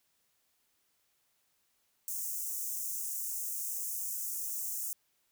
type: high-pass noise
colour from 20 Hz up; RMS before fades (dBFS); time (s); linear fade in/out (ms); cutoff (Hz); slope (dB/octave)
white; -37; 2.08-4.93; 0; 6100; 48
effects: white hiss -75 dBFS RMS until 5.31 s